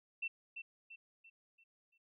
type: tone with echo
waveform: sine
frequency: 2690 Hz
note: E7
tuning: 34 cents sharp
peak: -36 dBFS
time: 0.22-0.28 s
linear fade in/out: 10 ms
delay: 340 ms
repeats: 5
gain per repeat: -7 dB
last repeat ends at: 1.98 s
effects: none